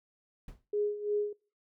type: noise with exponential decay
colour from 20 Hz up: brown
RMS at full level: -41 dBFS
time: 0.48-0.65 s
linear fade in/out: 2 ms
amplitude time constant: 35 ms
type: tone with tremolo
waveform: sine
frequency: 415.3 Hz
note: G#4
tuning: in tune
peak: -26 dBFS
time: 0.73-1.33 s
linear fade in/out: 5 ms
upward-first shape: sine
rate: 2.9 Hz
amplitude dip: 75%
effects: noise-tail reverb RT60 0.4 s tail -24 dB re dry